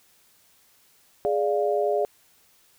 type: chord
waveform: sine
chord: D diminished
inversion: second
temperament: equal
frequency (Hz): 415.3 / 587.3 / 698.5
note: Ab4 / D5 / F5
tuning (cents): 0 / 0 / 0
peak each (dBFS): -24 / -25 / -27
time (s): 1.25-2.05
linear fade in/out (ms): 0
effects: white hiss -60 dBFS RMS until 2.78 s